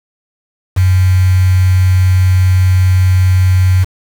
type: tone with quantisation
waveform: sine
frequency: 92.5 Hz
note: F#2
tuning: in tune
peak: -6 dBFS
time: 0.76-3.85 s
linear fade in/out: 20 ms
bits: 4
effects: none